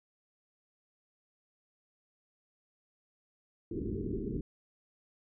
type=low-pass noise; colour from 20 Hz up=white; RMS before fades=-36 dBFS; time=3.71-4.41 s; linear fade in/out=5 ms; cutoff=430 Hz; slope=96 dB/octave; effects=none